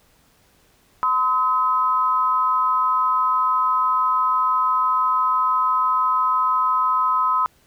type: tone pair together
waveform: sine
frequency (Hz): 1022 / 1276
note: C6 / D#6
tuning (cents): -41 / +43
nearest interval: major third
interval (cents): 384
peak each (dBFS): -19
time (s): 1.03-7.46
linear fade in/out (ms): 0
effects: pink hiss -58 dBFS RMS until 7.66 s

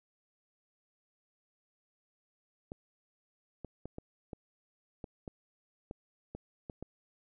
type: clicks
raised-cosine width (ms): 2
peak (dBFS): -28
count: 11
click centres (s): 2.719 / 3.647 / 3.856 / 3.984 / 4.332 / 5.042 / 5.278 / 5.911 / 6.35 / 6.698 / 6.826
effects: none

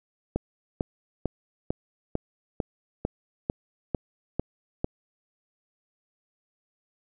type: click train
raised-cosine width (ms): 2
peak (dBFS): -12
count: 11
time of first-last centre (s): 0.36-4.844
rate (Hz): 2.23
effects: none

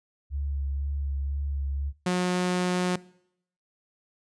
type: tone with vibrato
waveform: sine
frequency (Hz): 70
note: C#2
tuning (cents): +18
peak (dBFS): -27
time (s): 0.3-1.93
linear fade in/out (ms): 50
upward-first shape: sine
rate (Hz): 2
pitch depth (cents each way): 22
type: tone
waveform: sawtooth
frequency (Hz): 180.5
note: F#3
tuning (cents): -43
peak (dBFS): -19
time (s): 2.06-2.96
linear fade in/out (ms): 5
effects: noise-tail reverb RT60 0.7 s tail -21 dB re dry + resampled to 22050 Hz

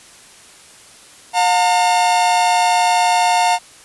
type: tone pair together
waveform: 45% pulse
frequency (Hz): 716 / 908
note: F5 / A#5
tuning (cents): +43 / -46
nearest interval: major third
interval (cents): 411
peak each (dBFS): -15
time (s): 1.33-3.59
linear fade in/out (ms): 50
effects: white hiss -43 dBFS RMS until 3.84 s + resampled to 24000 Hz

